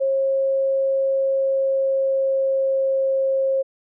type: tone with pitch glide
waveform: sine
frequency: 540 to 536.6 Hz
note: C#5 to C5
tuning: -45 to +44 cents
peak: -17 dBFS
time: 0-3.63 s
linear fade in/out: 20 ms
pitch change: -11 cents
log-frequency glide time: 1.08-3.1 s
effects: none